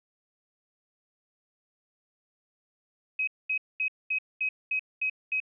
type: tone bursts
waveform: sine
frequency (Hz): 2537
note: D#7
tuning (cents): +33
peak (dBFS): -25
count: 8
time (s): 3.19-5.402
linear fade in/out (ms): 5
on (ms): 84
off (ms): 220
effects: none